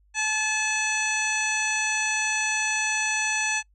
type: harmonic tone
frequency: 863 Hz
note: A5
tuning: 34 cents flat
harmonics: 1 / 2 / 3 / 4 / 5 / 7 / 8 / 9 / 10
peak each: -32 / -28 / -27 / -38 / -38 / -30 / -38 / -37 / -43 dBFS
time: 0.14-3.63 s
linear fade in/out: 50 ms
effects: noise-tail reverb RT60 0.1 s tail -26 dB re dry + added 50 Hz sine -58 dBFS peak until 3.74 s